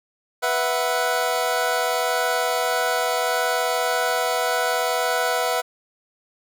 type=chord; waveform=25% pulse; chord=B suspended fourth; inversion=none; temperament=equal; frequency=493.9 / 659.3 / 740 Hz; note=B4 / E5 / F#5; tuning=0 / 0 / 0 cents; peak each=-21 dBFS; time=0.42-5.62 s; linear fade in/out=20 ms; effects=none